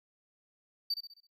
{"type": "tone with echo", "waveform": "triangle", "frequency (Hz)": 4612, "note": "D8", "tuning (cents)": -32, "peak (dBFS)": -28, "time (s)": [0.9, 0.94], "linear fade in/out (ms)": 5, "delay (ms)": 66, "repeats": 5, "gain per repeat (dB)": -7, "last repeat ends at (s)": 1.27, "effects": ["noise-tail reverb RT60 0.1 s tail -21 dB re dry"]}